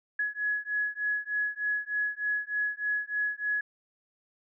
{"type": "beating tone pair", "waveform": "sine", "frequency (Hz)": [1684, 1687.3], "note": ["G#6", "G#6"], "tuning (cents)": [24, 27], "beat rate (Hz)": 3.3, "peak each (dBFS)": -31, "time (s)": [0.19, 3.61], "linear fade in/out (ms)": 5, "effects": []}